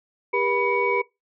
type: tone cluster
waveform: sine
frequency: 399.6 / 480.2 / 986 / 2252 Hz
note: G4 / B4 / B5 / C#7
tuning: +33 / -49 / -3 / +27 cents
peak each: -25 dBFS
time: 0.33-1.02 s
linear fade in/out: 10 ms
effects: noise-tail reverb RT60 0.2 s tail -21 dB re dry + tanh soft clip ceiling -9 dBFS